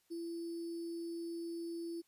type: tone with sample-and-hold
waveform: sine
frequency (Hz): 336.5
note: E4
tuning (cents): +36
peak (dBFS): -39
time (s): 0.1-2.02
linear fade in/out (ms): 20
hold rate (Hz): 4900
effects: white hiss -75 dBFS RMS until 2.07 s + resampled to 32000 Hz